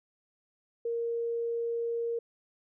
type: tone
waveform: sine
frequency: 466.2 Hz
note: A#4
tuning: in tune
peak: -29 dBFS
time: 0.85-2.19 s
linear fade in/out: 5 ms
effects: none